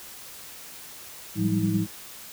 sine tone cluster, 108.9 / 172.6 / 189.8 / 199.5 / 318.3 Hz, A2 / F3 / F#3 / G3 / D#4, -17 / -20 / +44 / +31 / +39 cents, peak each -28 dBFS, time 1.35-1.87 s, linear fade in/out 50 ms, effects white hiss -43 dBFS RMS until 2.32 s

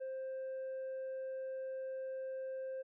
sine tone with tanh clipping, 526 Hz, C5, 9 cents sharp, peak -40 dBFS, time 0-2.83 s, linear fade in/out 20 ms, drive 2 dB, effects none

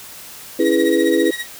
30% pulse tone with tremolo, 1902 Hz, A#6, 34 cents sharp, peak -18 dBFS, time 0.59-1.47 s, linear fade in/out 50 ms, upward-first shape triangle, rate 15 Hz, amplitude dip 90%
sine chord, C# minor seventh, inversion none, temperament equal with one note detuned, 277.2 / 329.6 / 415.3 / 491.9 Hz, C#4 / E4 / G#4 / B4, 0 / 0 / 0 / -7 cents, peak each -21 / -16 / -19 / -19 dBFS, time 0.59-1.31 s, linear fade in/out 5 ms
effects white hiss -37 dBFS RMS until 1.59 s

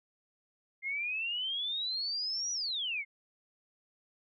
sine exponential two-way sweep, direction up then down, 2100 to 5900 to 2100 Hz, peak -32 dBFS, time 0.82-3.05 s, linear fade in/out 50 ms, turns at 2.52 s, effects none

